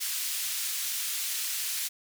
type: band-pass noise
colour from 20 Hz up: white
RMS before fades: -32 dBFS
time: 0-1.89 s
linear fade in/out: 20 ms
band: 2200 to 16000 Hz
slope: 12 dB/octave
effects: none